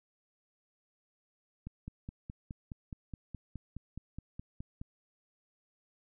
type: click train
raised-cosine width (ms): 5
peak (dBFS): -29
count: 16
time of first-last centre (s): 1.67-4.815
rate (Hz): 4.77
effects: none